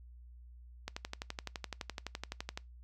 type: click train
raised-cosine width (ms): 0.2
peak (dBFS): -21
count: 21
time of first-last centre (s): 0.88-2.575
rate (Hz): 11.8
effects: noise-tail reverb RT60 0.2 s tail -23 dB re dry + added 60 Hz sine -51 dBFS peak until 2.83 s